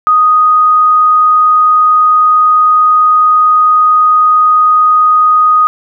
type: tone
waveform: sine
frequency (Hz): 1244.5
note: D#6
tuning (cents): 0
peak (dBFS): -4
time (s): 0.07-5.67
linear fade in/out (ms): 0
effects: none